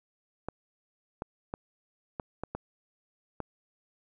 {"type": "clicks", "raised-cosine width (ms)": 1, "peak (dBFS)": -20, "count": 7, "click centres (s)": [0.486, 1.221, 1.539, 2.198, 2.436, 2.55, 3.403], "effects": []}